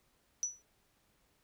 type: tone with exponential decay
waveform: sine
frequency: 5920 Hz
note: F#8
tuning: in tune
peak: -28 dBFS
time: 0.43-0.62 s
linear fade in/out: 0 ms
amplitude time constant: 40 ms
effects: pink hiss -73 dBFS RMS until 1.43 s